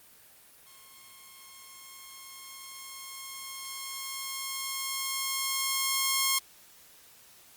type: tone with level ramp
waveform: 5% pulse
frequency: 1076 Hz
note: C6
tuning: 48 cents sharp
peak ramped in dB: -41 to -12 dBFS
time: 0.66-6.39 s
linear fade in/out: 10 ms
effects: white hiss -56 dBFS RMS until 7.56 s + Opus 32 kbps